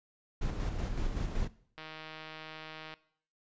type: noise with tremolo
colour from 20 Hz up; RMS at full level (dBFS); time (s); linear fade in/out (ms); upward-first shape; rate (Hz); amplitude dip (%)
brown; -32; 0.41-1.48; 10; square; 5.3; 40
type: click train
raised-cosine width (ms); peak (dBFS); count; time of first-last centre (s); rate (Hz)
0.3; -29; 183; 1.78-2.939; 157
effects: noise-tail reverb RT60 0.6 s tail -19 dB re dry + resampled to 16000 Hz